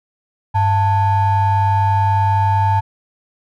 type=ring-modulated tone; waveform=triangle; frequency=392.6 Hz; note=G4; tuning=3 cents sharp; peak=-7 dBFS; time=0.54-2.81 s; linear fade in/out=20 ms; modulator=492 Hz; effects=none